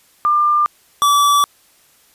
sine / square tone pair in turn, 1196 / 1153.5 Hz, D6 / D6, +31 / -31 cents, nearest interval minor second, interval 62 cents, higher first, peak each -11 dBFS, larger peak neither, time 0.25-0.66 / 1.02-1.44 s, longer second, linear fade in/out 0 ms, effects white hiss -53 dBFS RMS until 2.14 s + resampled to 32000 Hz

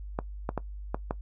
clicks, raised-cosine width 1 ms, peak -15 dBFS, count 5, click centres 0.189 / 0.491 / 0.577 / 0.945 / 1.109 s, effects noise-tail reverb RT60 0.1 s tail -19 dB re dry + added 50 Hz sine -37 dBFS peak until 1.21 s

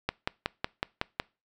click train, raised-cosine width 0.3 ms, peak -11 dBFS, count 7, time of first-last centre 0.09-1.199 s, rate 5.41 Hz, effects noise-tail reverb RT60 0.3 s tail -24 dB re dry

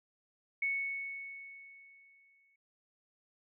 sine tone with exponential decay, 2213 Hz, C#7, 3 cents flat, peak -29 dBFS, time 0.62-2.56 s, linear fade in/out 5 ms, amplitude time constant 420 ms, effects none

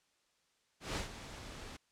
pink noise with ADSR envelope, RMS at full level -36 dBFS, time 0.8-1.77 s, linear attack 160 ms, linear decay 120 ms, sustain -12 dB, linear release 10 ms, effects white hiss -75 dBFS RMS until 1.91 s + low-pass 7000 Hz 12 dB/octave

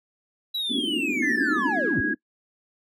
triangle linear sweep, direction down, 3951 to 59.3 Hz, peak -24 dBFS, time 0.54-2.01 s, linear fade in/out 10 ms
pink band-pass noise, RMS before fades -28 dBFS, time 0.69-2.15 s, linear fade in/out 5 ms, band 230 to 340 Hz, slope 48 dB/octave
sine tone with pitch glide, 1760 to 1651.7 Hz, A6 to G#6, 0 to -10 cents, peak -24 dBFS, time 1.22-2.14 s, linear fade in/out 10 ms, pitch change -110 cents, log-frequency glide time 1.44-1.83 s
effects noise-tail reverb RT60 0.1 s tail -22 dB re dry

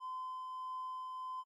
triangle tone with tremolo, 1026 Hz, C6, 34 cents flat, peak -36 dBFS, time 0-1.44 s, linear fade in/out 50 ms, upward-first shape triangle, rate 1.6 Hz, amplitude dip 35%, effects tanh soft clip ceiling -36 dBFS + AAC 32 kbps

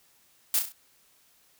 blue noise with echo, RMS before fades -24 dBFS, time 0.54-0.59 s, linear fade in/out 2 ms, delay 33 ms, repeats 4, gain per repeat -6 dB, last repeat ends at 0.722 s, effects white hiss -63 dBFS RMS until 1.59 s

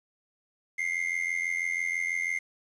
triangle tone with amplitude modulation, 2100 Hz, C7, 6 cents sharp, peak -22 dBFS, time 0.78-2.39 s, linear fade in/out 10 ms, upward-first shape sine, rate 86.1 Hz, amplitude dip 85%, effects resampled to 24000 Hz + 9-bit

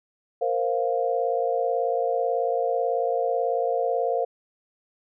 sine chord, Bb suspended second, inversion none, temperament just, 466.2 / 524.4 / 699.2 Hz, Bb4 / C5 / F5, 0 / +4 / +2 cents, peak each -26 dBFS, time 0.41-4.25 s, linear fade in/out 10 ms, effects none

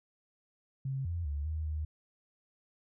sine tone with pitch steps, 134.4 / 85.6 / 72.3 / 78.4 / 76.8 Hz, C3 / F2 / D2 / D#2 / D#2, +47 / -34 / -27 / +14 / -22 cents, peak -32 dBFS, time 0.85-1.85 s, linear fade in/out 5 ms, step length 200 ms, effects none

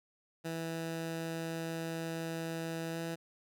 15% pulse tone with pitch glide, 164.2 to 165.72 Hz, E3 to E3, -6 to +9 cents, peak -30 dBFS, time 0.44-3.16 s, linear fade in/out 20 ms, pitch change +15 cents, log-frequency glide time 2.91-2.98 s, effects none

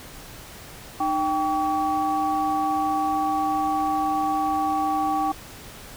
sine tone cluster, 305.4 / 783 / 1135 Hz, D#4 / G5 / C#6, -32 / -2 / +41 cents, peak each -27 / -22 / -27 dBFS, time 1-5.32 s, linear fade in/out 5 ms, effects tanh soft clip ceiling -12 dBFS + pink hiss -42 dBFS RMS until 5.96 s

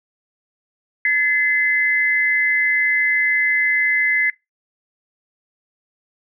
sine tone pair together, 1721 / 2047 Hz, A6 / C7, -39 / -38 cents, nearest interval minor third, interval 301 cents, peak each -20 / -15 dBFS, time 1.05-4.3 s, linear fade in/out 2 ms, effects noise-tail reverb RT60 0.2 s tail -23 dB re dry

